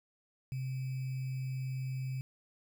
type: tone with sample-and-hold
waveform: sine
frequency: 130.81 Hz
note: C3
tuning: in tune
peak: -34 dBFS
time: 0.52-2.21 s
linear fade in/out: 0 ms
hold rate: 2450 Hz
effects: none